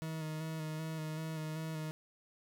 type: tone with vibrato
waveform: 40% pulse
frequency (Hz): 157.7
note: D#3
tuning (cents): +24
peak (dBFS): -37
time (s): 0.02-1.91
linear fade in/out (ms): 0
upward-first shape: square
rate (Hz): 2.6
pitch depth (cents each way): 21
effects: none